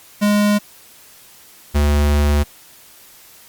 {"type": "tone pair in turn", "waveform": "square", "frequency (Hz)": [206.9, 73.15], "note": ["G#3", "D2"], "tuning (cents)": [-6, -6], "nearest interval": "octave + tritone", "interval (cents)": 1800, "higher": "first", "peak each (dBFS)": -13, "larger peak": "neither", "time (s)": [[0.21, 0.59], [1.74, 2.44]], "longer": "second", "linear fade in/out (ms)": 20, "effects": ["white hiss -45 dBFS RMS until 3.48 s", "Opus 48 kbps"]}